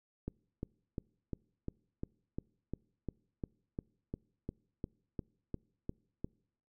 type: click train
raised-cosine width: 3 ms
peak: -25 dBFS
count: 18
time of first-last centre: 0.28-6.245 s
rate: 2.85 Hz
effects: noise-tail reverb RT60 0.7 s tail -26 dB re dry